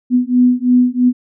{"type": "beating tone pair", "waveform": "sine", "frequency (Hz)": [246.9, 249.9], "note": ["B3", "B3"], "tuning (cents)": [0, 21], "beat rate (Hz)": 3, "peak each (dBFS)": -12, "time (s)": [0.1, 1.13], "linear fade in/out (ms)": 50, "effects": []}